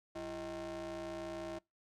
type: ring-modulated tone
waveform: 40% pulse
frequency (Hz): 146.6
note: D3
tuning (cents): -3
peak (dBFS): -37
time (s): 0.15-1.59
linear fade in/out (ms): 10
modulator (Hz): 483
effects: noise-tail reverb RT60 0.2 s tail -25 dB re dry + low-pass 8000 Hz 12 dB/octave